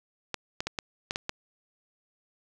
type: clicks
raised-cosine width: 0.2 ms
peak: -13 dBFS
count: 7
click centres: 0.343 / 0.605 / 0.67 / 0.788 / 1.109 / 1.159 / 1.294 s
effects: none